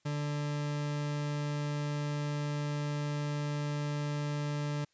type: tone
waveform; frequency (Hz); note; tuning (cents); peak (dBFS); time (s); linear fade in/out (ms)
40% pulse; 146.83; D3; 0; -31; 0.05-4.85; 10
effects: white hiss -73 dBFS RMS until 4.93 s + resampled to 16000 Hz